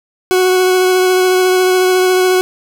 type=tone with vibrato; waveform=40% pulse; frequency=369.2 Hz; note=F#4; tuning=4 cents flat; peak=-8 dBFS; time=0.31-2.41 s; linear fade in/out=0 ms; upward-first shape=sine; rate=14 Hz; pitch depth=12 cents each way; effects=none